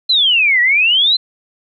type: exponential two-way sweep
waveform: sine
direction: down then up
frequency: 4145 to 1896 to 4145 Hz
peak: -9 dBFS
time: 0.09-1.17 s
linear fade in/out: 10 ms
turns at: 0.61 s
effects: none